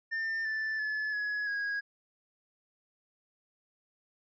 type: tone with pitch steps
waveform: triangle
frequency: 1799 / 1759.9 / 1721.7 / 1684.4 / 1647.8 Hz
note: A6 / A6 / A6 / G#6 / G#6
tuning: +38 / 0 / -38 / +24 / -14 cents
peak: -29 dBFS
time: 0.11-1.81 s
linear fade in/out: 20 ms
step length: 340 ms
effects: resampled to 16000 Hz